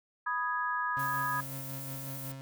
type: chord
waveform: sine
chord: G# minor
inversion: first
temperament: equal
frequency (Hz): 987.8 / 1244.5 / 1661.2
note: B5 / D#6 / G#6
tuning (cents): 0 / 0 / 0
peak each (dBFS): -34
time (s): 0.26-1.41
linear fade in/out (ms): 10
type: tone with tremolo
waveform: 35% pulse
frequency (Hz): 134.8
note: C#3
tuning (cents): -48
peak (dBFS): -37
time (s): 0.97-2.41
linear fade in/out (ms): 0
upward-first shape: sine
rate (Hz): 5.5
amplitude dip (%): 35
type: noise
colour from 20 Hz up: violet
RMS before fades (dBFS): -43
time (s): 0.99-2.32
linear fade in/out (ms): 5
effects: none